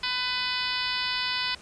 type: harmonic tone with a mistuned harmonic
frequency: 500 Hz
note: B4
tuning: 21 cents sharp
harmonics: 2 / 3 / 4 / 5 / 6 / 7 / 8 / 9 / 10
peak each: -35 / -35 / -35 / -35 / -35 / -35 / -35 / -35 / -35 dBFS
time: 0.03-1.55 s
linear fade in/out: 5 ms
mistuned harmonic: 10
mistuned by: +27 cents
effects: pink hiss -50 dBFS RMS until 1.61 s + resampled to 22050 Hz